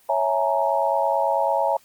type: chord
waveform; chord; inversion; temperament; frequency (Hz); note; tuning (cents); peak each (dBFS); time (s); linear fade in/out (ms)
sine; A# half-diminished seventh; first; equal with one note detuned; 554.4 / 659.3 / 843.2 / 932.3; C#5 / E5 / G#5 / A#5; 0 / 0 / +26 / 0; -24; 0.09-1.77; 5
effects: white hiss -56 dBFS RMS until 1.84 s + Opus 24 kbps